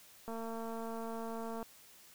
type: click train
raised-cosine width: 1 ms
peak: -30 dBFS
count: 307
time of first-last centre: 0.28-1.628 s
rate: 227 Hz
effects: white hiss -59 dBFS RMS until 2.14 s